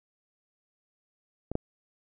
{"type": "clicks", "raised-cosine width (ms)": 2, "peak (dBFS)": [-20, -14], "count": 2, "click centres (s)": [1.516, 1.554], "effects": []}